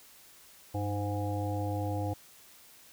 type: harmonic tone with a mistuned harmonic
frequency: 102.9 Hz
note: G#2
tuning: 16 cents flat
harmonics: 1 / 3 / 5 / 7 / 8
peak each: -32 / -37 / -39 / -40 / -41 dBFS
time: 0.74-2.14 s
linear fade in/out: 10 ms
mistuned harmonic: 1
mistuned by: -75 cents
effects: white hiss -56 dBFS RMS until 2.92 s

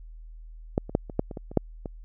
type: clicks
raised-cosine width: 2 ms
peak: -9 / -24 / -7 / -24 / -9 / -23 / -21 / -26 / -6 / -20 dBFS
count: 10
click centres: 0.779 / 0.895 / 0.951 / 1.098 / 1.194 / 1.312 / 1.372 / 1.515 / 1.573 / 1.858 s
effects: added 40 Hz sine -41 dBFS peak until 2.04 s

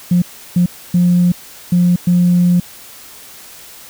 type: tone bursts at uneven times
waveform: sine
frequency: 176.8 Hz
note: F3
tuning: 22 cents sharp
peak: -7 dBFS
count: 5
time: 0.11-0.22 / 0.56-0.66 / 0.94-1.32 / 1.72-1.96 / 2.07-2.6 s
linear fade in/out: 5 ms
effects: tanh soft clip ceiling -4 dBFS + white hiss -37 dBFS RMS until 3.89 s

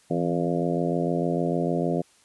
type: harmonic tone with a mistuned harmonic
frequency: 86.6 Hz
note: F2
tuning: 14 cents flat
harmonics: 2 / 3 / 4 / 5 / 6 / 7 / 8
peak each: -27 / -29 / -30 / -31 / -32 / -32 / -33 dBFS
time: 0.1-2.02 s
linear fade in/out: 10 ms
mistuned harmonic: 2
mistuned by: -70 cents
effects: white hiss -59 dBFS RMS until 2.24 s + resampled to 24000 Hz

